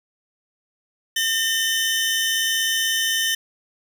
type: tone pair together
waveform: sawtooth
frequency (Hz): 1812 / 3047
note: A#6 / G7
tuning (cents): -50 / -50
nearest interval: major sixth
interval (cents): 900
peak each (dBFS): -19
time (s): 1.16-3.35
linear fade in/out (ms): 5
effects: none